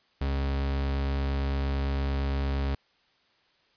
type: tone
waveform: 40% pulse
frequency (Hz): 68.8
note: C#2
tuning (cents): -12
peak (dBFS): -25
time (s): 0.21-2.75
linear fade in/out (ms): 5
effects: white hiss -66 dBFS RMS until 3.76 s + resampled to 11025 Hz